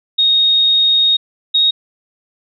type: tone pair in turn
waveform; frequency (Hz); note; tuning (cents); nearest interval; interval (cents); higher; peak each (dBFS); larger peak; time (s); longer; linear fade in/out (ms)
sine; 3729 / 3753; A#7 / A#7; 0 / +11; unison; 11; second; -9; neither; 0.18-1.17 / 1.54-1.71; first; 10
effects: none